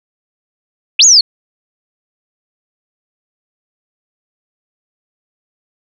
sine linear two-way sweep, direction up then down, 2285 to 6920 to 4185 Hz, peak -3 dBFS, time 0.99-1.21 s, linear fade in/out 5 ms, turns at 1.05 s, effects none

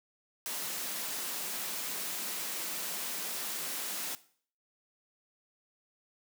white high-pass noise, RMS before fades -37 dBFS, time 0.46-4.15 s, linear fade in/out 0 ms, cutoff 160 Hz, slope 48 dB/octave, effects noise-tail reverb RT60 0.5 s tail -17 dB re dry

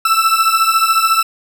40% pulse beating tone pair, 1318.5 / 1332.5 Hz, E6 / E6, 0 / +18 cents, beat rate 14 Hz, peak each -13 dBFS, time 0.05-1.23 s, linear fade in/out 5 ms, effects none

